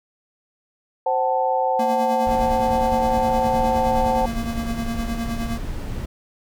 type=chord; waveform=sine; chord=F# diminished; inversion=second; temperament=equal with one note detuned; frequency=523.3 / 753.8 / 880 Hz; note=C5 / F#5 / A5; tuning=0 / +32 / 0 cents; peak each=-22 dBFS; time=1.06-4.26 s; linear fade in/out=5 ms
type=tone with tremolo; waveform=square; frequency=230.8 Hz; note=A#3; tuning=17 cents flat; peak=-24 dBFS; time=1.79-5.58 s; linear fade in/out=5 ms; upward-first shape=sine; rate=9.7 Hz; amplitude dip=55%
type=noise; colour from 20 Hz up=brown; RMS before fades=-28 dBFS; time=2.26-6.06 s; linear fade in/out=10 ms
effects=none